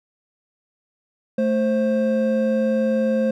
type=tone pair together; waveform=triangle; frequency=220 / 527 Hz; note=A3 / C5; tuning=0 / +12 cents; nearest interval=octave + minor third; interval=1512 cents; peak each=-18 dBFS; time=1.38-3.31 s; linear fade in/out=5 ms; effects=none